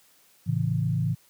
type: tone cluster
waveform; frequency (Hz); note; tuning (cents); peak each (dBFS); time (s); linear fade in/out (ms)
sine; 110 / 136.7 / 164.3; A2 / C#3 / E3; 0 / -24 / -5; -27; 0.46-1.15; 20
effects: white hiss -60 dBFS RMS until 1.29 s + high-pass 60 Hz 12 dB/octave